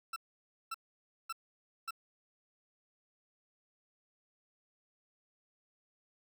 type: tone bursts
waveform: 40% pulse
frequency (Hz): 1337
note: E6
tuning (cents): +24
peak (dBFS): -36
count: 4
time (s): 0.13-1.908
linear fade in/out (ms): 5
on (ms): 32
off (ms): 550
effects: none